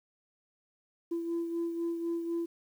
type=beating tone pair; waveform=sine; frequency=336.7 / 340.7 Hz; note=E4 / F4; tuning=+37 / -43 cents; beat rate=4 Hz; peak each=-30 / -39 dBFS; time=1.11-2.46 s; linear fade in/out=10 ms; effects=tanh soft clip ceiling -27 dBFS + 10-bit